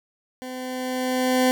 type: tone with level ramp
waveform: 20% pulse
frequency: 255.3 Hz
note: C4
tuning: 42 cents flat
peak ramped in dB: -28 to -11 dBFS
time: 0.42-1.51 s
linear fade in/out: 0 ms
effects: none